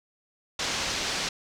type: low-pass noise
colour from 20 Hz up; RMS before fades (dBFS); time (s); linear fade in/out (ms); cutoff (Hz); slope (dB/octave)
white; -30; 0.59-1.29; 5; 6100; 24
effects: none